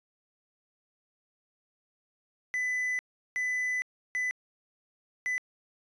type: tone bursts at uneven times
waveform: triangle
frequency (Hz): 2000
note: B6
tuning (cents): +21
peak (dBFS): -26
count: 4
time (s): 2.54-2.99 / 3.36-3.82 / 4.15-4.31 / 5.26-5.38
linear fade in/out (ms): 0
effects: resampled to 22050 Hz